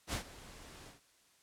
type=noise with ADSR envelope; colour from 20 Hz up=pink; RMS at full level=-35 dBFS; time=0.07-1.01 s; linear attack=64 ms; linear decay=97 ms; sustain=-18 dB; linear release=140 ms; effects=white hiss -68 dBFS RMS until 1.42 s + low-pass 10000 Hz 12 dB/octave